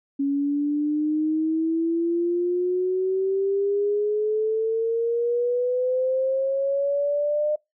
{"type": "exponential sweep", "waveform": "sine", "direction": "up", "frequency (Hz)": [277.2, 606], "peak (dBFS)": -20, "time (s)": [0.19, 7.56], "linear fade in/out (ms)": 10, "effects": ["noise-tail reverb RT60 0.2 s tail -24 dB re dry"]}